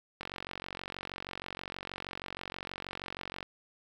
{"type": "click train", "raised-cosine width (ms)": 0.3, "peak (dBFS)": -22, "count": 150, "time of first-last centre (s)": [0.21, 3.428], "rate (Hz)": 46.3, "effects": ["9-bit"]}